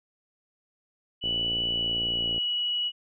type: tone with pitch glide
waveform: sine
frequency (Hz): 2960 to 2928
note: F#7 to F#7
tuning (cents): 0 to -19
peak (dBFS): -25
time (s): 1.21-2.92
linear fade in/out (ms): 50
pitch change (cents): -19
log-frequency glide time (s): 1.64-2.39
type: click train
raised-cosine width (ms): 2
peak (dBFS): -25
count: 67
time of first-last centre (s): 1.24-2.38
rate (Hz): 57.9
effects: none